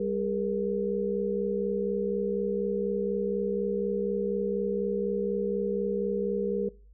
sine tone cluster, 198.2 / 408.3 / 472.4 Hz, G3 / G#4 / A#4, +19 / -29 / +23 cents, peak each -32 / -31 / -30 dBFS, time 0-6.69 s, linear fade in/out 5 ms, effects noise-tail reverb RT60 0.4 s tail -22 dB re dry + added 50 Hz sine -51 dBFS peak until 6.93 s

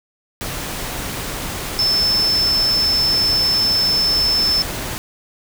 sine tone in noise, 5274 Hz, E8, in tune, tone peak -14 dBFS, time 1.79-4.62 s, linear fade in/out 0 ms, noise pink, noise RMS -26 dBFS, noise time 0.41-4.98 s, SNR +9 dB, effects none

